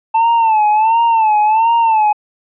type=tone with vibrato; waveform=triangle; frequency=885 Hz; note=A5; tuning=10 cents sharp; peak=-7 dBFS; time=0.14-2.13 s; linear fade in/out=10 ms; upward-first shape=sine; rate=1.4 Hz; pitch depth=89 cents each way; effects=resampled to 8000 Hz